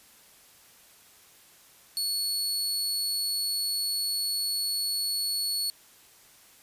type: tone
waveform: sawtooth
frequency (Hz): 4400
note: C#8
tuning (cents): -14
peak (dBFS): -24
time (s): 1.97-5.7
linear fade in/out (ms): 0
effects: white hiss -56 dBFS RMS until 6.62 s + resampled to 32000 Hz